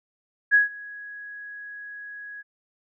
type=tone with ADSR envelope; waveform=sine; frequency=1666 Hz; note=G#6; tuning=5 cents sharp; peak=-12 dBFS; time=0.51-2.43 s; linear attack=34 ms; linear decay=140 ms; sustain=-24 dB; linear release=28 ms; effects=none